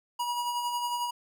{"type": "tone with tremolo", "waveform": "square", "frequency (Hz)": 964, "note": "B5", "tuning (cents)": -42, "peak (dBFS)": -28, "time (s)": [0.19, 1.11], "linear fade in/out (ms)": 10, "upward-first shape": "sine", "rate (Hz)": 11, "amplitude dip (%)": 40, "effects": []}